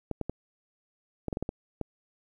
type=clicks; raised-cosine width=2 ms; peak=-18 dBFS; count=9; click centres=0.113 / 0.213 / 0.296 / 1.283 / 1.328 / 1.371 / 1.426 / 1.491 / 1.813 s; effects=10-bit